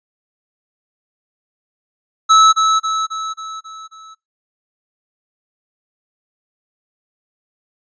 square tone with echo, 1303 Hz, E6, 20 cents flat, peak -7 dBFS, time 2.29-2.53 s, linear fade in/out 20 ms, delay 270 ms, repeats 6, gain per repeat -5 dB, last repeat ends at 4.15 s, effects noise-tail reverb RT60 0.2 s tail -23 dB re dry + resampled to 16000 Hz

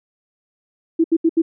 sine tone bursts, 328.2 Hz, E4, 8 cents flat, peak -11 dBFS, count 4, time 0.99-1.42 s, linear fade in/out 10 ms, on 52 ms, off 74 ms, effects none

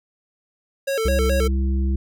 square tone with vibrato, 493.9 Hz, B4, in tune, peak -21 dBFS, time 0.87-1.48 s, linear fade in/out 10 ms, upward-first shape square, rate 4.7 Hz, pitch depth 180 cents each way
harmonic tone, 66.5 Hz, C2, 29 cents sharp, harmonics 1 / 3 / 5, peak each -18 / -28 / -32 dBFS, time 1.05-1.96 s, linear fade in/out 5 ms
effects none

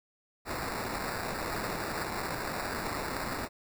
white noise with sample-and-hold, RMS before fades -35 dBFS, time 0.45-3.49 s, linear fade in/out 50 ms, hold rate 3150 Hz, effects none

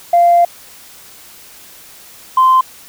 sine tone pair in turn, 693 / 1038.3 Hz, F5 / C6, -14 / -14 cents, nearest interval perfect fifth, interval 700 cents, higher second, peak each -5 / -5 dBFS, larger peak neither, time 0.13-0.45 / 2.37-2.61 s, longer first, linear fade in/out 5 ms, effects tanh soft clip ceiling -2 dBFS + white hiss -39 dBFS RMS until 2.88 s

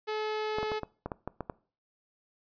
sawtooth tone, 429.9 Hz, A4, 40 cents flat, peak -27 dBFS, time 0.07-0.8 s, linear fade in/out 20 ms
clicks, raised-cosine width 1 ms, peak -20 dBFS, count 9, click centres 0.585 / 0.63 / 0.718 / 0.833 / 1.06 / 1.118 / 1.276 / 1.407 / 1.498 s
effects noise-tail reverb RT60 0.4 s tail -21 dB re dry + resampled to 11025 Hz

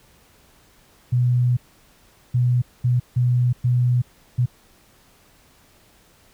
sine tone bursts at uneven times, 123.4 Hz, B2, 1 cent flat, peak -15 dBFS, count 6, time 1.12-1.57 / 2.34-2.62 / 2.84-3 / 3.16-3.53 / 3.64-4.02 / 4.38-4.46 s, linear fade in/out 10 ms, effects pink hiss -55 dBFS RMS until 6.33 s

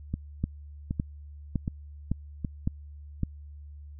two click trains, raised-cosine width 5 ms, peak -14 / -17 dBFS, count 6 / 4, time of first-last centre 0.44-3.233 / 0.14-2.448 s, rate 1.79 / 1.3 Hz, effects added 73 Hz sine -42 dBFS peak until 3.99 s

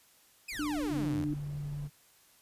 sawtooth exponential sweep, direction down, 2637 to 69.3 Hz, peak -34 dBFS, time 0.48-1.25 s, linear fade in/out 10 ms
brown noise, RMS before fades -48 dBFS, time 0.52-1.88 s, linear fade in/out 10 ms
sine tone, 297.5 Hz, D4, 22 cents sharp, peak -31 dBFS, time 0.59-1.34 s, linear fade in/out 5 ms
sine tone with pitch glide, 142.3 to 145.12 Hz, C#3 to D3, +46 to -20 cents, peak -35 dBFS, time 0.89-1.9 s, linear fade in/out 50 ms, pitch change +34 cents, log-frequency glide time 1.04-1.19 s
effects white hiss -63 dBFS RMS until 2.41 s + resampled to 32000 Hz

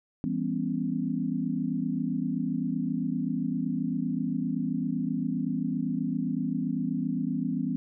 sine chord, C# half-diminished seventh, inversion first, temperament just, 166.31 / 199.57 / 249.5 / 277.2 Hz, E3 / G3 / B3 / C#4, +16 / +31 / +18 / 0 cents, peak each -33 / -33 / -30 / -33 dBFS, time 0.24-7.76 s, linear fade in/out 0 ms, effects none

